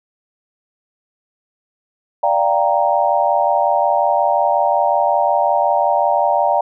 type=chord; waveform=sine; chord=G minor seventh; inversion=second; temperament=equal; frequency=587.3 / 698.5 / 784 / 932.3 Hz; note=D5 / F5 / G5 / Bb5; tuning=0 / 0 / 0 / 0 cents; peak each=-18 dBFS; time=2.23-6.61 s; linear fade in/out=5 ms; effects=none